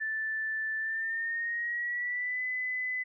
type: tone with pitch glide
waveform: sine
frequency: 1760 to 2010 Hz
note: A6 to B6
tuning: 0 to +30 cents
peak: -30 dBFS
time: 0-3.04 s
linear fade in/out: 20 ms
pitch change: +230 cents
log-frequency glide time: 0.78-2.42 s
effects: none